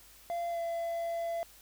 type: tone with pitch glide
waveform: triangle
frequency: 687 to 675.2 Hz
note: F5 to E5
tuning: -29 to +41 cents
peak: -30 dBFS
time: 0.3-1.43 s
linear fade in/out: 0 ms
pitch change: -30 cents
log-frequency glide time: 0.5-0.59 s
effects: added 50 Hz sine -64 dBFS peak until 1.61 s + white hiss -57 dBFS RMS until 1.61 s